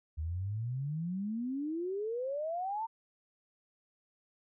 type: exponential sweep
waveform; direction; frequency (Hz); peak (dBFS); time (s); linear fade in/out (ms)
sine; up; 75 to 925; -33; 0.17-2.87; 20
effects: none